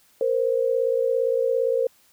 sine tone pair together, 466.2 / 523.7 Hz, A#4 / C5, 0 / +1 cents, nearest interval major second, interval 201 cents, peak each -22 dBFS, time 0.21-1.87 s, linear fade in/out 2 ms, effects white hiss -59 dBFS RMS until 2.12 s

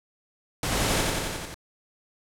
pink noise with echo, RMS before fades -27 dBFS, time 0.63-1.01 s, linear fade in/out 2 ms, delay 89 ms, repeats 6, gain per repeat -2 dB, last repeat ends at 1.544 s, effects low-pass 11000 Hz 12 dB/octave

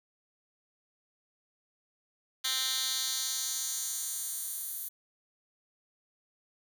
10% pulse tone with high-pass filter sweep, 261.6 Hz, C4, in tune, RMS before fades -34 dBFS, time 2.44-4.89 s, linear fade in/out 10 ms, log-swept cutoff 3200 to 12000 Hz, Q 1.5, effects none

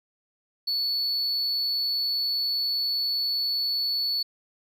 sine tone, 4435 Hz, C#8, in tune, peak -21 dBFS, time 0.67-4.23 s, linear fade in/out 10 ms, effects tanh soft clip ceiling -23 dBFS + 10-bit

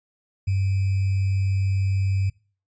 sine tone with sample-and-hold, 96.7 Hz, G2, 23 cents flat, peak -19 dBFS, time 0.47-2.3 s, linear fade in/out 10 ms, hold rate 2450 Hz, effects noise-tail reverb RT60 0.4 s tail -24 dB re dry + resampled to 16000 Hz

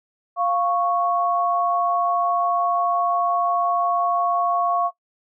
sine tone pair together, 698.5 / 1107.2 Hz, F5 / C#6, 0 / -2 cents, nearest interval minor sixth, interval 798 cents, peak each -21 dBFS, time 0.36-4.91 s, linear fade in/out 50 ms, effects noise-tail reverb RT60 0.1 s tail -17 dB re dry

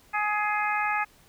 harmonic tone, 419.4 Hz, G#4, 17 cents sharp, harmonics 2 / 3 / 4 / 5 / 6, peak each -28 / -30 / -31 / -32 / -33 dBFS, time 0.13-1.05 s, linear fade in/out 20 ms, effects pink hiss -58 dBFS RMS until 1.28 s

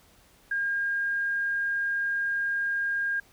sine tone, 1615 Hz, G#6, 49 cents flat, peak -25 dBFS, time 0.51-3.2 s, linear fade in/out 5 ms, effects pink hiss -59 dBFS RMS until 3.32 s

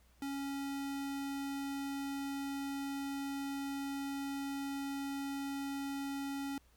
square tone, 277.2 Hz, C#4, in tune, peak -38 dBFS, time 0.22-6.58 s, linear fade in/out 2 ms, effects added 60 Hz sine -65 dBFS peak until 6.76 s + pink hiss -70 dBFS RMS until 6.76 s

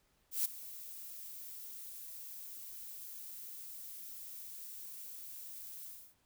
violet noise with ADSR envelope, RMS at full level -31 dBFS, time 0.31-6.15 s, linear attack 140 ms, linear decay 11 ms, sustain -17 dB, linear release 280 ms, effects pink hiss -74 dBFS RMS until 6.25 s

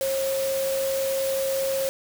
sine tone in noise, 539 Hz, C#5, 49 cents flat, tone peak -23 dBFS, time 0.01-1.89 s, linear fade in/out 0 ms, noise white, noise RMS -33 dBFS, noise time 0.01-1.89 s, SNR +7 dB, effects none

